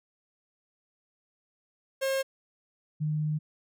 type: tone pair in turn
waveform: 45% pulse / sine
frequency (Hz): 537 / 152.66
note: C5 / D#3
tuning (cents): +45 / -33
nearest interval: octave + minor seventh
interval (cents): 2178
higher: first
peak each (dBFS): -26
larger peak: neither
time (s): 2.01-2.23 / 3-3.39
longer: second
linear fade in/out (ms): 20
effects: none